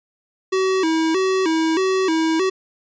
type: tone with vibrato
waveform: square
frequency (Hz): 349.2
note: F4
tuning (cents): 0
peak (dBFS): -17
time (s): 0.52-2.5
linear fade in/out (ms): 10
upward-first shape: square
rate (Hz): 1.6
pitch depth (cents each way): 140
effects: resampled to 16000 Hz